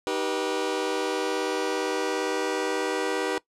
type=chord; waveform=sawtooth; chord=Eb augmented; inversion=none; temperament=just; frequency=311.1 / 388.9 / 486.1 Hz; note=Eb4 / G4 / B4; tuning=0 / -14 / -28 cents; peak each=-28 / -25 / -25 dBFS; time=0.07-3.38 s; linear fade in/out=0 ms; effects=noise-tail reverb RT60 0.1 s tail -20 dB re dry + low-pass 8000 Hz 12 dB/octave